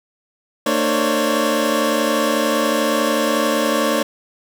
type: tone cluster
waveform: 25% pulse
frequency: 227.7 / 301 / 537 / 568 Hz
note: A#3 / D4 / C5 / C#5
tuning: -40 / +43 / +45 / +42 cents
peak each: -18 dBFS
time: 0.66-4.03 s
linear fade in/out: 5 ms
effects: none